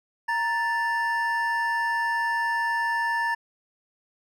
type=tone pair together; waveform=triangle; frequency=932.3 / 1759.9 Hz; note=A#5 / A6; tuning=0 / 0 cents; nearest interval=major seventh; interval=1100 cents; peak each=-24 dBFS; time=0.28-3.35 s; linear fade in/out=10 ms; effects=none